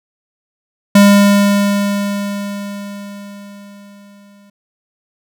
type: tone with exponential decay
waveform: square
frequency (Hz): 201.8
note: G#3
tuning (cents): -49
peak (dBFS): -4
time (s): 0.95-4.5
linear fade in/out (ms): 5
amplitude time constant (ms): 770
effects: none